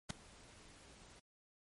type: noise with ADSR envelope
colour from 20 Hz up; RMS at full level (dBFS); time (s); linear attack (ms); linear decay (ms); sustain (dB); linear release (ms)
pink; -37; 0.09-1.2; 15; 4; -23; 9
effects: MP3 48 kbps